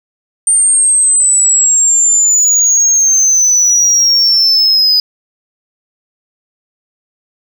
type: exponential sweep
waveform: sine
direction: down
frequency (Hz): 8870 to 4968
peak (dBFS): -4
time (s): 0.47-5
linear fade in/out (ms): 2
effects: tanh soft clip ceiling -5 dBFS + 7-bit